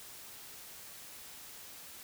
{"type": "silence", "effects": ["white hiss -50 dBFS RMS until 2.03 s"]}